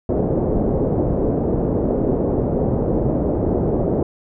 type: low-pass noise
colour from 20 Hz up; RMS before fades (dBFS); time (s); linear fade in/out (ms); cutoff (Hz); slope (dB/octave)
white; -19; 0.09-4.03; 2; 520; 24
effects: none